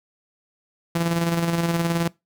sawtooth tone with tremolo, 168.6 Hz, E3, 39 cents sharp, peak -15 dBFS, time 0.95-2.08 s, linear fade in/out 5 ms, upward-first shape square, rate 19 Hz, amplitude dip 40%, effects noise-tail reverb RT60 0.2 s tail -22 dB re dry

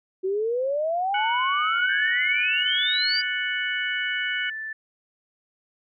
sine exponential sweep, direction up, 368.7 to 4866 Hz, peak -22 dBFS, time 0.23-3.22 s, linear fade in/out 20 ms
harmonic tone, 740 Hz, F#5, in tune, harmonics 2 / 3 / 4, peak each -28 / -30 / -31 dBFS, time 1.14-4.5 s, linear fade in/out 5 ms
sine tone, 1760 Hz, A6, in tune, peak -30 dBFS, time 1.89-4.73 s, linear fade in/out 5 ms
effects none

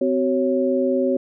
sine tone cluster, 257.1 / 376.8 / 551 Hz, C4 / F#4 / C#5, -30 / +32 / -11 cents, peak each -21 / -22 / -21 dBFS, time 0.01-1.17 s, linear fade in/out 5 ms, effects none

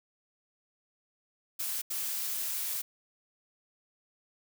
blue noise bursts at uneven times, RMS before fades -34 dBFS, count 2, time 1.59-1.82 / 1.9-2.82 s, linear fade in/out 10 ms, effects none

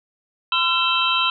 sine tone cluster, 1021 / 1357 / 2651 / 3127 / 3895 Hz, C6 / E6 / E7 / G7 / B7, -43 / +50 / +9 / -5 / -25 cents, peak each -24 / -23 / -23 / -22 / -25 dBFS, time 0.52-1.3 s, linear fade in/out 2 ms, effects none

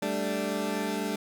20% pulse chord, G suspended second, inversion none, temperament equal, 196 / 220 / 293.7 Hz, G3 / A3 / D4, 0 / 0 / 0 cents, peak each -28 dBFS, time 0.02-1.16 s, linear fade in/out 5 ms, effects none

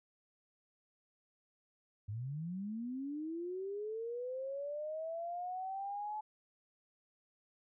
sine linear sweep, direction up, 98 to 860 Hz, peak -38 dBFS, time 2.08-6.21 s, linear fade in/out 10 ms, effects none

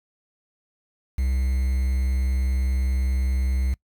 triangle tone with quantisation, 65 Hz, C2, 11 cents flat, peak -18 dBFS, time 1.18-3.74 s, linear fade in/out 5 ms, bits 7, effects noise-tail reverb RT60 0.1 s tail -23 dB re dry

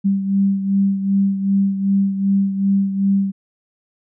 sine beating tone pair, 196 / 198.6 Hz, G3 / G3, 0 / +23 cents, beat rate 2.6 Hz, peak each -15 / -22 dBFS, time 0.04-3.32 s, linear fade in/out 20 ms, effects none

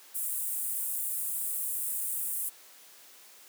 pink high-pass noise, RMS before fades -33 dBFS, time 0.14-2.5 s, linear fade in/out 20 ms, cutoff 8500 Hz, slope 48 dB/octave, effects white hiss -54 dBFS RMS until 3.48 s + high-pass 300 Hz 12 dB/octave

